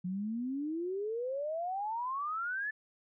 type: exponential sweep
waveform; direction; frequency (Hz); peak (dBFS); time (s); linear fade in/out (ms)
sine; up; 176.2 to 1760; -33; 0.04-2.71; 10
effects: none